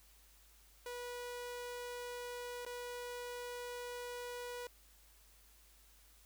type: tone with dropouts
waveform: sawtooth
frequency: 487.7 Hz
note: B4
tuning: 22 cents flat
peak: -39 dBFS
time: 0.86-4.67 s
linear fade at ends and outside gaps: 2 ms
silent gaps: 2.651-2.663 s
effects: added 51 Hz sine -65 dBFS peak until 6.25 s + white hiss -66 dBFS RMS until 6.25 s